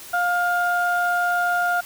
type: tone pair together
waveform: sine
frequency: 706.5 / 1413 Hz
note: F5 / F6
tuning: +20 / +20 cents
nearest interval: octave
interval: 1200 cents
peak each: -20 dBFS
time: 0.13-1.81 s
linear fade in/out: 10 ms
effects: tanh soft clip ceiling -13 dBFS + white hiss -40 dBFS RMS until 1.85 s